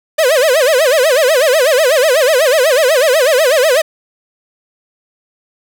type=tone with vibrato; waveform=45% pulse; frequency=566 Hz; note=C#5; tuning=36 cents sharp; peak=-8 dBFS; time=0.18-3.82 s; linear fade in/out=10 ms; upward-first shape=sine; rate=8.1 Hz; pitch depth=250 cents each way; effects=none